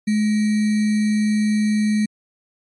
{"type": "tone with sample-and-hold", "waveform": "sine", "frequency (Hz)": 212.3, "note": "G#3", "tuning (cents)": 38, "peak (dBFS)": -15, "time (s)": [0.07, 2.06], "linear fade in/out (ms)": 10, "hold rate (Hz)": 2100, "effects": ["MP3 48 kbps"]}